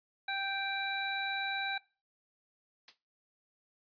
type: harmonic tone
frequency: 784 Hz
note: G5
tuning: in tune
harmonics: 1 / 2 / 3 / 5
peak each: -38 / -37 / -40 / -40 dBFS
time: 0.28-1.78 s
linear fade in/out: 5 ms
type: noise with exponential decay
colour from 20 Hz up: blue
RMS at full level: -39 dBFS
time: 2.88-2.98 s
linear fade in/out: 2 ms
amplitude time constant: 20 ms
effects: noise-tail reverb RT60 0.3 s tail -19 dB re dry + resampled to 11025 Hz